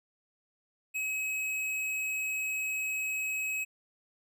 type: tone with hard clipping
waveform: sine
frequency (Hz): 2555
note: D#7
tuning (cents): +45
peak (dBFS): -32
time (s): 0.94-3.65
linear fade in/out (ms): 20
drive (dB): 13
effects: none